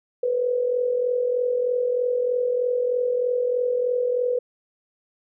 sine tone with amplitude modulation, 493.9 Hz, B4, in tune, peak -17 dBFS, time 0.23-4.39 s, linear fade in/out 5 ms, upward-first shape sine, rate 43.2 Hz, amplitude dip 60%, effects none

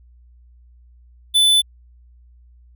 square tone, 3500 Hz, A7, 10 cents flat, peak -12 dBFS, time 1.34-1.62 s, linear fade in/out 20 ms, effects added 60 Hz sine -46 dBFS peak until 2.75 s

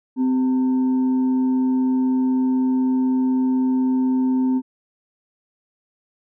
sine tone with frequency modulation, 258 Hz, C4, 24 cents flat, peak -16 dBFS, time 0.16-4.62 s, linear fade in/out 50 ms, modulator 648 Hz, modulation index 0.22, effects none

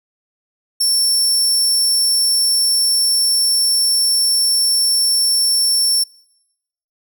25% pulse tone, 5430 Hz, F8, 50 cents flat, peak -8 dBFS, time 0.8-6.04 s, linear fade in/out 10 ms, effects noise-tail reverb RT60 0.9 s tail -25 dB re dry

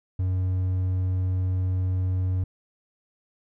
triangle tone, 92.5 Hz, F#2, in tune, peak -20 dBFS, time 0.19-2.44 s, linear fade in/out 5 ms, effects none

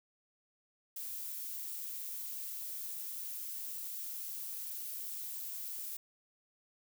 violet noise, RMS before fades -42 dBFS, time 0.96-5.97 s, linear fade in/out 5 ms, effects none

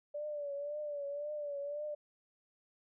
sine tone with vibrato, 582 Hz, D5, 16 cents flat, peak -37 dBFS, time 0.14-1.95 s, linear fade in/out 10 ms, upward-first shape triangle, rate 1.9 Hz, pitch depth 67 cents each way, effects none

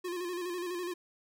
square tone with vibrato, 354.5 Hz, F4, 26 cents sharp, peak -35 dBFS, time 0.04-0.94 s, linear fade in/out 10 ms, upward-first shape square, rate 12 Hz, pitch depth 46 cents each way, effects none

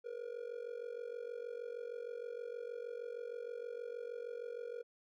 triangle tone with amplitude modulation, 476.6 Hz, A#4, 38 cents sharp, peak -36 dBFS, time 0.04-4.83 s, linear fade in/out 20 ms, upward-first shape sine, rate 46.4 Hz, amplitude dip 85%, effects none

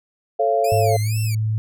sine chord, A augmented, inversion none, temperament just, 440 / 550 / 687.5 Hz, A4 / C#5 / E#5, 0 / -14 / -27 cents, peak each -21 / -22 / -18 dBFS, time 0.39-0.97 s, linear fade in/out 10 ms
10% pulse tone with vibrato, 2349 Hz, D7, in tune, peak -22 dBFS, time 0.64-1.35 s, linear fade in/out 5 ms, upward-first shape sine, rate 2.2 Hz, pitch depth 230 cents each way
sine tone with pitch glide, 104.4 to 109.02 Hz, G#2 to A2, +10 to -15 cents, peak -18 dBFS, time 0.72-1.58 s, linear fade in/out 0 ms, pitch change +75 cents, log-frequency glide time 0.83-1.12 s
effects none

